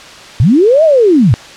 sine linear two-way sweep, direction up then down, 92.5 to 660 to 92.5 Hz, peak -4 dBFS, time 0.4-1.34 s, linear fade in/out 0 ms, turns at 0.84 s, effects white hiss -32 dBFS RMS until 1.56 s + low-pass 5000 Hz 12 dB/octave

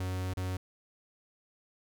45% pulse tone with dropouts, 92.5 Hz, F#2, in tune, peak -32 dBFS, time 0-0.57 s, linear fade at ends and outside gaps 5 ms, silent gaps 0.337-0.37 s, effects none

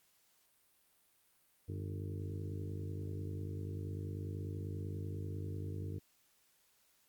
harmonic tone with a mistuned harmonic, 50.2 Hz, G1, 42 cents sharp, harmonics 2 / 3 / 4 / 5 / 6 / 7 / 8 / 9, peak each -40 / -47 / -54 / -57 / -50 / -53 / -55 / -54 dBFS, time 1.68-5.99 s, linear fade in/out 10 ms, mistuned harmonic 2, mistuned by -100 cents, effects white hiss -72 dBFS RMS until 7.08 s + Opus 48 kbps

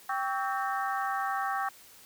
harmonic tone with a mistuned harmonic, 261.6 Hz, C4, in tune, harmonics 3 / 4 / 5 / 6 / 7, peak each -32 / -34 / -36 / -38 / -39 dBFS, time 0.09-1.69 s, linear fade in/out 5 ms, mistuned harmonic 4, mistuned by +130 cents, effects white hiss -54 dBFS RMS until 2.05 s

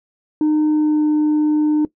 sine tone with pitch glide, 305.6 to 302.8 Hz, D#4 to D#4, -31 to -47 cents, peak -10 dBFS, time 0.41-1.85 s, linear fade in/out 2 ms, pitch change -16 cents, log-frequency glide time 0.67-1.05 s, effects noise-tail reverb RT60 0.1 s tail -19 dB re dry + tanh soft clip ceiling -12 dBFS

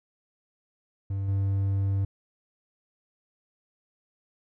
triangle tone with level steps, 98 Hz, G2, in tune, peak -25 / -21 dBFS, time 1.1-2.05 s, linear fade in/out 5 ms, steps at 1.28 s, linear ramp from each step 5 ms, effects none

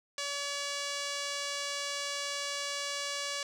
5% pulse tone with low-pass filter, 569 Hz, C#5, 45 cents sharp, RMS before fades -36 dBFS, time 0.18-3.43 s, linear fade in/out 2 ms, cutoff 9300 Hz, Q 0.84, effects none

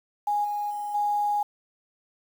sine tone with level steps, 827 Hz, G#5, 8 cents flat, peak -22 / -26 / -29 / -22 dBFS, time 0.27-1.43 s, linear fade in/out 5 ms, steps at 0.44 / 0.7 / 0.94 s, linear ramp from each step 10 ms, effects 8-bit

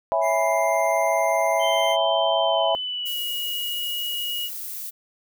sine chord, C# minor seventh, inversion none, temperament equal, 554.4 / 659.3 / 830.6 / 987.8 Hz, C#5 / E5 / G#5 / B5, 0 / 0 / 0 / 0 cents, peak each -27 / -21 / -26 / -26 dBFS, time 0.12-2.75 s, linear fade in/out 0 ms
square tone, 2097 Hz, C7, 3 cents sharp, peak -29 dBFS, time 0.21-1.97 s, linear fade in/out 50 ms
sine tone with pitch glide, 3110 to 2902 Hz, G7 to F#7, -14 to -34 cents, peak -26 dBFS, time 1.59-4.5 s, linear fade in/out 50 ms, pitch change -120 cents, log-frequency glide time 2.42-3.21 s
violet noise, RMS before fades -33 dBFS, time 3.05-4.91 s, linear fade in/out 20 ms
effects none

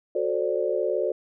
sine chord, D dominant seventh, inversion first, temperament just, 367.1 / 440.5 / 528.6 / 587.3 Hz, F#4 / A4 / C5 / D5, -14 / +2 / +18 / 0 cents, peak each -28 dBFS, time 0.15-1.12 s, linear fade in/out 5 ms, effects none

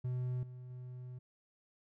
triangle tone with level steps, 125.5 Hz, B2, 28 cents sharp, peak -32 / -44 / -42 dBFS, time 0.04-1.19 s, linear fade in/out 10 ms, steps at 0.43 / 0.7 s, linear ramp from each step 2 ms, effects none

